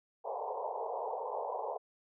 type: band-pass noise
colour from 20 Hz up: white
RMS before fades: -38 dBFS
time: 0.24-1.78 s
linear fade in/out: 20 ms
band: 420 to 1000 Hz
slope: 96 dB/octave
effects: none